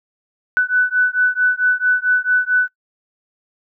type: beating tone pair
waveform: sine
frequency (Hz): 1492 / 1496.5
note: F#6 / F#6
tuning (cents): +14 / +19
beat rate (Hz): 4.5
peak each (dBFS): -16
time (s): 0.57-2.68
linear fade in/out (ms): 0
effects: noise-tail reverb RT60 0.1 s tail -22 dB re dry